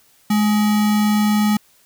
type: tone with sample-and-hold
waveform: sine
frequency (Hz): 210.9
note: G#3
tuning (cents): +27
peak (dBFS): -13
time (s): 0.3-1.57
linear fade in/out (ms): 5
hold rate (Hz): 1050
effects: white hiss -55 dBFS RMS until 1.85 s